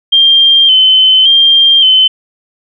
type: tone with vibrato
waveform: sine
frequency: 3122 Hz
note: G7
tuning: 8 cents flat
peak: -3 dBFS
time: 0.12-2.08 s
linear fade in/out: 10 ms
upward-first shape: square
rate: 0.88 Hz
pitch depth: 37 cents each way
effects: none